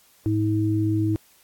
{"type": "tone pair together", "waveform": "sine", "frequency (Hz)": [106.79, 320], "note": ["G#2", "D#4"], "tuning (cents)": [49, 49], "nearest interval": "octave + perfect fifth", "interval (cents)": 1900, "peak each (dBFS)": -22, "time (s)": [0.26, 1.16], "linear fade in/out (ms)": 0, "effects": ["white hiss -57 dBFS RMS until 1.43 s", "AAC 64 kbps"]}